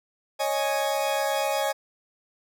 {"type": "chord", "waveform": "40% pulse", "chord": "C# suspended second", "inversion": "none", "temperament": "equal", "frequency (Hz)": [554.4, 622.3, 830.6], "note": ["C#5", "D#5", "G#5"], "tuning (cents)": [0, 0, 0], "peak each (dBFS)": [-27, -28, -27], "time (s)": [0.39, 1.73], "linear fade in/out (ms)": 20, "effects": []}